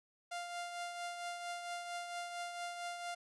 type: tone with tremolo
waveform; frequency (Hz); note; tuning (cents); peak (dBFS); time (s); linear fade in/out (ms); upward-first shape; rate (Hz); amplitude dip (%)
sawtooth; 698.5; F5; 0; -35; 0.31-3.15; 10; triangle; 4.4; 50
effects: resampled to 24000 Hz